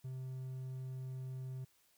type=tone; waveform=triangle; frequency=130 Hz; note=C3; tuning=11 cents flat; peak=-39 dBFS; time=0.04-1.65 s; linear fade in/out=10 ms; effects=white hiss -72 dBFS RMS until 1.97 s